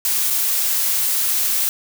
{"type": "noise with dropouts", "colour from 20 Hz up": "blue", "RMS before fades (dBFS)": -19, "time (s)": [0.05, 1.69], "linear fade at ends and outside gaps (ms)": 1, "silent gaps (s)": [0.302, 0.305], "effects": []}